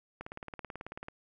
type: click train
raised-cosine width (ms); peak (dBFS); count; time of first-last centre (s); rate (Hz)
0.5; -26; 17; 0.21-1.084; 18.3
effects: none